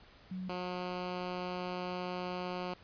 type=tone pair in turn; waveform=sine / 10% pulse; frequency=185 / 180.46 Hz; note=F#3 / F#3; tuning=0 / -43 cents; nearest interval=unison; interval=43 cents; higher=first; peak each=-37 / -28 dBFS; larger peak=second; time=0.31-0.49 / 0.49-2.74 s; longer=second; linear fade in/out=5 ms; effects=pink hiss -59 dBFS RMS until 2.83 s + resampled to 11025 Hz